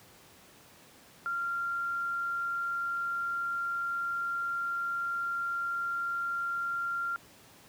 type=tone; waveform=sine; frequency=1385 Hz; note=F6; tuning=15 cents flat; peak=-30 dBFS; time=1.26-7.16 s; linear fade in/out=0 ms; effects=pink hiss -56 dBFS RMS until 7.68 s + high-pass 100 Hz 12 dB/octave